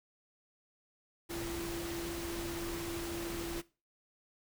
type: tone in noise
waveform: sine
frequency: 339.5 Hz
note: F4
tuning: 49 cents flat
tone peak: -39 dBFS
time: 1.29-3.62 s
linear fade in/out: 20 ms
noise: pink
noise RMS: -42 dBFS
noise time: 1.29-3.62 s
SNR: 0 dB
effects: noise-tail reverb RT60 0.3 s tail -19 dB re dry